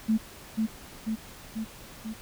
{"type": "tone with echo", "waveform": "sine", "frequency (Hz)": 220, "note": "A3", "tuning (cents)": 0, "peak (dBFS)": -20, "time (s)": [0.08, 0.18], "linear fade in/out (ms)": 20, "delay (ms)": 490, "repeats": 4, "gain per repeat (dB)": -3, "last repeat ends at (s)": 2.14, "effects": ["pink hiss -47 dBFS RMS until 2.21 s"]}